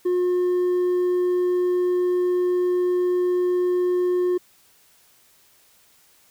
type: tone with hard clipping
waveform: sine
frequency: 359.2 Hz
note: F4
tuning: 49 cents sharp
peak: -19 dBFS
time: 0.05-4.38 s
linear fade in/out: 10 ms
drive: 2 dB
effects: white hiss -57 dBFS RMS until 6.3 s